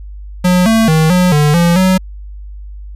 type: tone with pitch steps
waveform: square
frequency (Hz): 180.6 / 223.8 / 158.2 / 180.9 / 148.5 / 171.6 / 186.6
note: F#3 / A3 / D#3 / F#3 / D3 / F3 / F#3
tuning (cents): -42 / +30 / +29 / -39 / +20 / -30 / +15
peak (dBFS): -8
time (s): 0.44-1.98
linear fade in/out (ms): 10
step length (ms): 220
effects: added 50 Hz sine -26 dBFS peak until 2.95 s + resampled to 32000 Hz